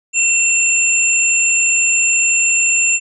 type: tone pair together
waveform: sine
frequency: 2715 / 7234 Hz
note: F7 / A8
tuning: -50 / +47 cents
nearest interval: octave + perfect fourth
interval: 1697 cents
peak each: -14 dBFS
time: 0.13-3 s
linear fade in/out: 50 ms
effects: none